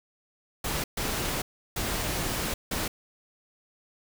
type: noise bursts at uneven times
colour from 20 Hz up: pink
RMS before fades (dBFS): -30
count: 4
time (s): 0.64-0.84 / 0.97-1.42 / 1.76-2.54 / 2.71-2.88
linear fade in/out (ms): 5
effects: none